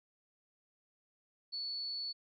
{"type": "tone", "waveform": "sine", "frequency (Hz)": 4435, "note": "C#8", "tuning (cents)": 0, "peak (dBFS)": -37, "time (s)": [1.52, 2.13], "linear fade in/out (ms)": 20, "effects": []}